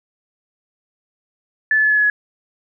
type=tone with pitch steps; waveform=sine; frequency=1741 / 1730 / 1719 / 1708.1 / 1697.3 / 1686.6 Hz; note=A6 / A6 / A6 / G#6 / G#6 / G#6; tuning=-19 / -30 / -41 / +48 / +37 / +26 cents; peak=-12 dBFS; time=1.71-2.1 s; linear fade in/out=2 ms; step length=65 ms; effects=none